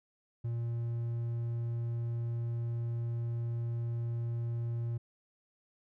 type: tone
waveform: triangle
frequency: 117.3 Hz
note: A#2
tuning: 11 cents sharp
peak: -30 dBFS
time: 0.44-4.98 s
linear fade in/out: 10 ms
effects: none